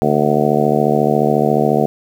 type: harmonic tone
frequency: 74.2 Hz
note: D2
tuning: 18 cents sharp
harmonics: 2 / 3 / 4 / 5 / 6 / 7 / 8 / 9 / 10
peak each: -20 / -18 / -24 / -20 / -18 / -23 / -24 / -20 / -20 dBFS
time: 0.02-1.86 s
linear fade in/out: 0 ms
effects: 7-bit